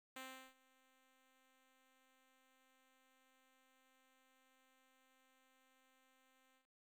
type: tone with ADSR envelope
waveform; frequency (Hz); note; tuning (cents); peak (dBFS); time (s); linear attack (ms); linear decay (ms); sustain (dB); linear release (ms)
5% pulse; 261.6; C4; 0; -37; 0.16-6.67; 5; 370; -24; 120
effects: 13-bit